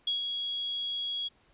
sine tone with ADSR envelope, 3322 Hz, G#7, in tune, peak -25 dBFS, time 0.07-1.29 s, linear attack 5 ms, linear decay 130 ms, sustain -5 dB, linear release 20 ms, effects pink hiss -65 dBFS RMS until 1.53 s + resampled to 8000 Hz

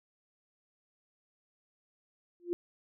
sine tone with exponential growth, 349.2 Hz, F4, in tune, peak -25 dBFS, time 2.4-2.53 s, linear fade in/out 0 ms, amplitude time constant 28 ms, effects none

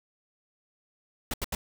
pink noise bursts, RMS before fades -31 dBFS, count 3, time 1.31-1.55 s, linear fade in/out 2 ms, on 28 ms, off 78 ms, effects none

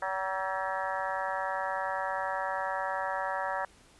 harmonic tone with a mistuned harmonic, 190 Hz, F#3, 46 cents sharp, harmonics 3 / 4 / 5 / 6 / 7 / 8 / 9 / 10, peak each -37 / -36 / -35 / -42 / -39 / -43 / -39 / -44 dBFS, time 0.02-3.65 s, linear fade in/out 2 ms, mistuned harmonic 8, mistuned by +75 cents, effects pink hiss -59 dBFS RMS until 3.99 s + resampled to 24000 Hz

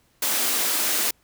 white high-pass noise, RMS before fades -23 dBFS, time 0.22-1.11 s, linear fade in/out 5 ms, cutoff 200 Hz, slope 48 dB/octave, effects pink hiss -63 dBFS RMS until 1.23 s

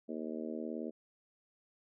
harmonic tone, 78.6 Hz, D#2, 18 cents sharp, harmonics 3 / 4 / 5 / 6 / 7 / 8, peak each -41 / -43 / -45 / -47 / -48 / -49 dBFS, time 0.08-0.91 s, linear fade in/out 20 ms, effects none

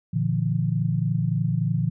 sine chord, Bb major, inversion none, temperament equal with one note detuned, 116.54 / 146.83 / 170.23 Hz, Bb2 / D3 / F3, 0 / 0 / -44 cents, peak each -25 dBFS, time 0.13-1.9 s, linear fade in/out 10 ms, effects none

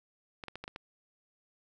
clicks, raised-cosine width 0.3 ms, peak -25 dBFS, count 6, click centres 0.438 / 0.483 / 0.556 / 0.64 / 0.679 / 0.761 s, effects none

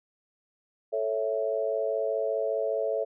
sine chord, A major, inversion none, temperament equal, 440 / 554.4 / 659.3 Hz, A4 / C#5 / E5, 0 / 0 / 0 cents, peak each -30 dBFS, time 0.92-3.05 s, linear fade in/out 20 ms, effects none

